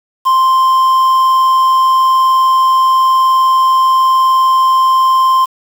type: tone with quantisation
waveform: triangle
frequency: 1046.5 Hz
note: C6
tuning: in tune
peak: -5 dBFS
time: 0.25-5.46 s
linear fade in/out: 20 ms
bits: 5
effects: none